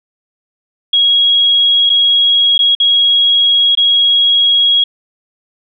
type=tone with dropouts; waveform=sine; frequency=3306 Hz; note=G#7; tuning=9 cents flat; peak=-7 dBFS; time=0.93-4.84 s; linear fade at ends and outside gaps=5 ms; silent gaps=1.895-1.899 / 2.58-2.59 / 2.751-2.8 / 3.752-3.773 s; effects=none